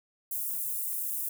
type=high-pass noise; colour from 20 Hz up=white; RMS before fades=-33 dBFS; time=0.31-1.29 s; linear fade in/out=5 ms; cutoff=9600 Hz; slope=24 dB/octave; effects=none